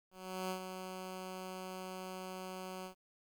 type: tone with ADSR envelope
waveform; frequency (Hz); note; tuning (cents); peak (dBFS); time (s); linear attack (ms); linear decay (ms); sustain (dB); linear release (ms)
10% pulse; 186.1; F#3; +10; -28; 0.11-2.95; 390; 91; -7; 100
effects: 11-bit

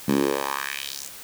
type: tone with high-pass filter sweep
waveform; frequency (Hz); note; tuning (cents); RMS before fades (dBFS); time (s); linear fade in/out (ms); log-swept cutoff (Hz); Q
10% pulse; 69.3; C#2; 0; -26; 0.08-1.08; 5; 190 to 7500; 2.3
effects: white hiss -41 dBFS RMS until 1.23 s

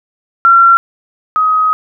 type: tone pair in turn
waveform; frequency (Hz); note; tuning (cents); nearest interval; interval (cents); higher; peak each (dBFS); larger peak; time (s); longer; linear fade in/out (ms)
sine; 1365 / 1261.9; F6 / D#6; -40 / +24; minor second; 136; first; -3 / -8; first; 0.45-0.77 / 1.36-1.73; second; 0
effects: none

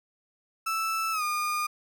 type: tone with pitch glide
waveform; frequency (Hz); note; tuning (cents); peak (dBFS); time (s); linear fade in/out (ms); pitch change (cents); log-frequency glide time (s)
35% pulse; 1318.5 to 1216.1; E6 to D#6; 0 to -40; -25; 0.66-1.67; 10; -140; 1.12-1.23
effects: none

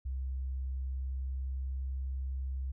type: tone with pitch glide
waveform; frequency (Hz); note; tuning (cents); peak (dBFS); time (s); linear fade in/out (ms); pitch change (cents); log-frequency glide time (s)
sine; 65.5 to 65.99; C2 to C2; +2 to +15; -33; 0.05-2.72; 10; +13; 0.74-1.94
effects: none

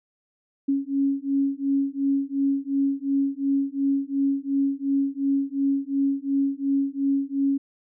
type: beating tone pair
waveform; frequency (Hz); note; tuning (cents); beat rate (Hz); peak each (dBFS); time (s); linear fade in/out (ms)
sine; 274.8 / 277.6; C#4 / C#4; -15 / +3; 2.8; -24; 0.68-7.58; 10
effects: none

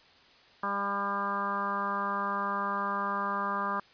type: harmonic tone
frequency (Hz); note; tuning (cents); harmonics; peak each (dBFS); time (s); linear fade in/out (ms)
200; G3; +35; 1 / 2 / 3 / 4 / 5 / 6 / 7 / 8; -39 / -43 / -41 / -41 / -34 / -32 / -42 / -39; 0.63-3.8; 5
effects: white hiss -58 dBFS RMS until 3.93 s + resampled to 11025 Hz

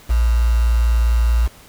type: tone with quantisation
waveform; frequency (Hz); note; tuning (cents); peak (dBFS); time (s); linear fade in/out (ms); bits
sine; 57.8; A#1; -14; -12; 0.09-1.48; 20; 5
effects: pink hiss -45 dBFS RMS until 1.68 s

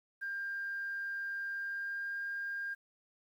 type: tone with pitch glide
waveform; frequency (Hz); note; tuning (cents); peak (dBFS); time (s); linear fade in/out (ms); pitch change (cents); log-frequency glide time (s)
sine; 1597 to 1607.2; G6 to G6; +32 to +43; -35; 0.21-2.75; 20; +11; 1.55-2.24
effects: tanh soft clip ceiling -31 dBFS + 11-bit

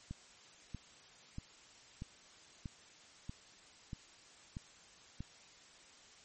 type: click train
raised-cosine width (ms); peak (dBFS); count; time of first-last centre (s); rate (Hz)
5; -30; 9; 0.11-5.206; 1.57
effects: white hiss -60 dBFS RMS until 6.24 s + MP3 32 kbps

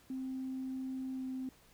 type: tone with pitch glide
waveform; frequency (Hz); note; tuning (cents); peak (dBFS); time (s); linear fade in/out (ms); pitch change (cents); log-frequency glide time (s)
sine; 261.6 to 259.9; C4 to C4; 0 to -11; -36; 0.1-1.49; 2; -11; 1.15-1.21
effects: tanh soft clip ceiling -32 dBFS + pink hiss -64 dBFS RMS until 1.73 s

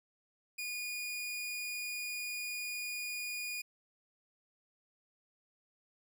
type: tone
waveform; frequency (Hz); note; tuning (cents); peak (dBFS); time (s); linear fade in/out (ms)
sawtooth; 2447; D#7; -29; -34; 0.58-3.62; 10
effects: none

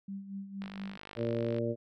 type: tone with tremolo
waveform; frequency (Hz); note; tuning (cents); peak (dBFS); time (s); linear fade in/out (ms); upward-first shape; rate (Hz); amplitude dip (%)
sine; 196.5; G3; +4; -36; 0.08-0.97; 5; sine; 4.3; 65
type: click train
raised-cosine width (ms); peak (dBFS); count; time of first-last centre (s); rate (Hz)
0.3; -29; 50; 0.62-1.585; 50.8
type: harmonic tone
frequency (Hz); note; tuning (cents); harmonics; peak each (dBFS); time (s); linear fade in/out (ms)
116.54; A#2; 0; 1 / 2 / 3 / 4 / 5; -36 / -36 / -36 / -36 / -36; 1.16-1.76; 50
effects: none

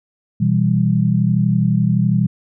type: chord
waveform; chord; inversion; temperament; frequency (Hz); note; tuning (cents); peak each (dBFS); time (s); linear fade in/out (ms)
sine; E minor; second; equal with one note detuned; 123.47 / 164.81 / 196.68; B2 / E3 / G3; 0 / 0 / +6; -17; 0.4-2.27; 10
effects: none

